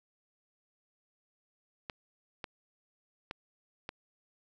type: clicks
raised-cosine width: 0.3 ms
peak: -22 dBFS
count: 4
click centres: 1.898 / 2.442 / 3.311 / 3.891 s
effects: none